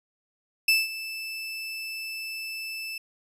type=tone with ADSR envelope; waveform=30% pulse; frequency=2637 Hz; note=E7; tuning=in tune; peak=-14 dBFS; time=0.68-2.98 s; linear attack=5 ms; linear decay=190 ms; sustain=-16 dB; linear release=4 ms; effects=resampled to 32000 Hz